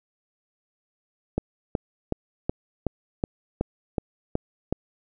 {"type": "click train", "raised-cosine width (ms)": 2, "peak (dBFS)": -10, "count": 10, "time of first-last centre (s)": [1.38, 4.726], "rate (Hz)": 2.69, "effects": []}